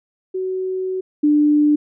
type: tone pair in turn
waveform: sine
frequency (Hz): 374.2 / 297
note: F#4 / D4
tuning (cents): +20 / +20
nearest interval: major third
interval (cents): 400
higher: first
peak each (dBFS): -20 / -11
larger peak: second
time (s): 0.34-1.01 / 1.23-1.76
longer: first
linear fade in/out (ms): 10
effects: none